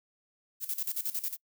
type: noise with tremolo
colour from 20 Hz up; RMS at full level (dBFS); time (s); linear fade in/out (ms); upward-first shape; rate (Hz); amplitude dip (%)
violet; -32; 0.6-1.37; 50; square; 11; 80
effects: noise-tail reverb RT60 0.1 s tail -26 dB re dry